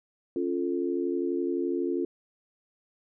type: chord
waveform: sine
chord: Db augmented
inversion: none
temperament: equal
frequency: 277.2 / 349.2 / 440 Hz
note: Db4 / F4 / A4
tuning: 0 / 0 / 0 cents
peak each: -31 / -28 / -34 dBFS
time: 0.36-2.05 s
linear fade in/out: 2 ms
effects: none